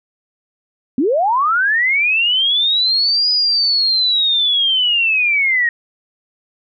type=linear two-way sweep; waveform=sine; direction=up then down; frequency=233.1 to 4978 to 1854 Hz; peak=-12 dBFS; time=0.98-5.69 s; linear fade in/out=2 ms; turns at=3.31 s; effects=none